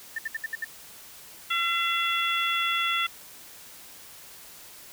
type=tone bursts; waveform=sine; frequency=1792 Hz; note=A6; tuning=31 cents sharp; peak=-27 dBFS; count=6; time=0.16-0.646 s; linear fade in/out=5 ms; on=26 ms; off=66 ms
type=harmonic tone; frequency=679 Hz; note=F5; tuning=49 cents flat; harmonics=2 / 3 / 4 / 5; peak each=-28 / -30 / -30 / -29 dBFS; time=1.5-3.07 s; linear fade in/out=10 ms
effects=white hiss -47 dBFS RMS until 4.92 s